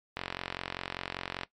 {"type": "click train", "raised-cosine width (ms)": 0.3, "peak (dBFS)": -17, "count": 58, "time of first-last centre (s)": [0.17, 1.434], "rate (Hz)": 45.1, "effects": ["noise-tail reverb RT60 0.1 s tail -17 dB re dry", "MP3 64 kbps"]}